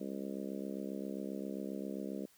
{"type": "harmonic tone", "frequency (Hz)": 67.5, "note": "C#2", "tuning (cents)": -45, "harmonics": [3, 4, 5, 6, 7, 8, 9], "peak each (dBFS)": [-42, -44, -46, -48, -49, -50, -51], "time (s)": [0, 2.26], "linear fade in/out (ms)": 10, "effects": ["white hiss -66 dBFS RMS until 2.37 s"]}